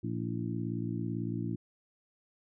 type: harmonic tone with a mistuned harmonic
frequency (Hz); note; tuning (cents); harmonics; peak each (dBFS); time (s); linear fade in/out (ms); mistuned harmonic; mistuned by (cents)
58; A#1; -8; 2 / 3 / 4 / 5 / 6; -36 / -38 / -39 / -40 / -41; 0.03-1.56; 10; 6; -58
effects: none